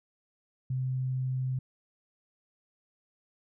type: tone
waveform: sine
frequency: 129.5 Hz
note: C3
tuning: 17 cents flat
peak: -28 dBFS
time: 0.7-1.59 s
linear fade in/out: 5 ms
effects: none